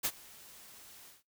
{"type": "noise with ADSR envelope", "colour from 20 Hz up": "white", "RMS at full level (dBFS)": -30, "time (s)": [0.03, 1.23], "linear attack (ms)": 23, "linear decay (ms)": 54, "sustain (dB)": -24, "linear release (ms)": 160, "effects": ["noise-tail reverb RT60 0.2 s tail -23 dB re dry"]}